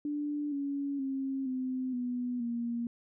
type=tone with pitch steps; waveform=sine; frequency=293.7 / 281.1 / 269 / 257.5 / 246.4 / 235.8 Hz; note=D4 / C#4 / C4 / C4 / B3 / A#3; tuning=0 / +24 / +48 / -28 / -4 / +20 cents; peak=-31 dBFS; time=0.05-2.87 s; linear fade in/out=2 ms; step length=470 ms; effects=none